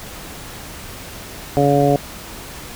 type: harmonic tone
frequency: 142 Hz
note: C#3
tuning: 42 cents sharp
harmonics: 1 / 2 / 3 / 4 / 5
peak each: -18 / -18 / -18 / -18 / -18 dBFS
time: 1.57-1.96 s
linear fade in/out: 0 ms
effects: pink hiss -34 dBFS RMS until 2.75 s